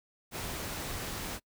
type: noise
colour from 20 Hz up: pink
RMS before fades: -38 dBFS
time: 0.31-1.4 s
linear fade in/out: 50 ms
effects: noise-tail reverb RT60 0.1 s tail -26 dB re dry